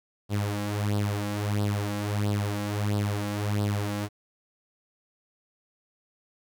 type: tone with flanger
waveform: sawtooth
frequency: 103.1 Hz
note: G#2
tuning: 12 cents flat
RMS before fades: -28 dBFS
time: 0.29-4.09 s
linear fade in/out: 50 ms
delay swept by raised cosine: 0.22 to 3.72 ms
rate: 1.5 Hz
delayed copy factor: +0.7
effects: 10-bit